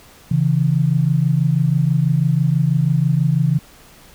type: tone pair together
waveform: sine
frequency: 136.47 / 162.6 Hz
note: C#3 / E3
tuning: -27 / -23 cents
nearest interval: minor third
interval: 304 cents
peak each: -16 dBFS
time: 0.31-3.59 s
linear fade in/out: 5 ms
effects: pink hiss -46 dBFS RMS until 4.14 s

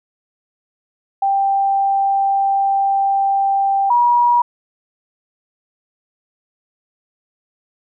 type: tone pair in turn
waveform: sine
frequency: 787 / 961.5 Hz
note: G5 / B5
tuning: +7 / -47 cents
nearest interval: minor third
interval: 346 cents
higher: second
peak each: -13 / -10 dBFS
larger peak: second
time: 1.22-3.9 / 3.9-4.42 s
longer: first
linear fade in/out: 5 ms
effects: none

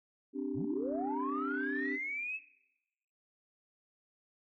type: chord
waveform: sine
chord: C suspended second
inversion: none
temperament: equal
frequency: 261.6 / 293.7 / 392 Hz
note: C4 / D4 / G4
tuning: 0 / 0 / 0 cents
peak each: -37 / -36 / -40 dBFS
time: 0.33-1.99 s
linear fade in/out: 50 ms
type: linear sweep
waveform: sine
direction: up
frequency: 74.2 to 2641 Hz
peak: -35 dBFS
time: 0.54-2.4 s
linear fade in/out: 50 ms
effects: noise-tail reverb RT60 0.9 s tail -18 dB re dry + tanh soft clip ceiling -25 dBFS

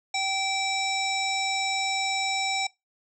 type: harmonic tone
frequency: 774 Hz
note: G5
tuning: 22 cents flat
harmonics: 1 / 3 / 5 / 7 / 9 / 10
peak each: -29 / -29 / -32 / -33 / -39 / -38 dBFS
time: 0.14-2.67 s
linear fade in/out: 5 ms
effects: noise-tail reverb RT60 0.2 s tail -22 dB re dry

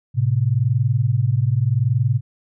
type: tone pair together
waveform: sine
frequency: 110 / 130.81 Hz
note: A2 / C3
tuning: 0 / 0 cents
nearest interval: minor third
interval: 300 cents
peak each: -18 dBFS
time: 0.14-2.21 s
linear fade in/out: 50 ms
effects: none

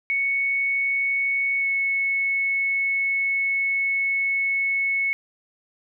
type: tone with pitch glide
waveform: sine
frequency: 2217 to 2202 Hz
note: C#7 to C#7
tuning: 0 to -12 cents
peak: -20 dBFS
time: 0.1-5.13 s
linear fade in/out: 0 ms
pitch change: -12 cents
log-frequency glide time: 1.59-1.66 s
effects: none

